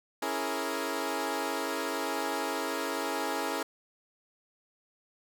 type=chord; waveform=15% pulse; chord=A# half-diminished seventh; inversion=first; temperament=equal; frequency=277.2 / 329.6 / 415.3 / 466.2 Hz; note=C#4 / E4 / G#4 / A#4; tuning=0 / 0 / 0 / 0 cents; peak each=-30 dBFS; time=0.22-3.63 s; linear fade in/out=5 ms; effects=none